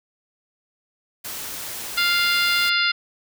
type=noise; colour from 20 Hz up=white; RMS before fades=-32 dBFS; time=1.24-2.7 s; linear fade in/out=10 ms
type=harmonic tone; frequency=698.5 Hz; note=F5; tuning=in tune; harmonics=2 / 3 / 4 / 5 / 6 / 7; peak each=-22 / -24 / -25 / -26 / -27 / -27 dBFS; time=1.97-2.92 s; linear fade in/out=10 ms
effects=none